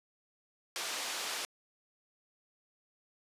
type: band-pass noise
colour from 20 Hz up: white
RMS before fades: -38 dBFS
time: 0.76-1.45 s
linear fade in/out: 0 ms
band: 410 to 6100 Hz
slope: 12 dB/octave
effects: resampled to 32000 Hz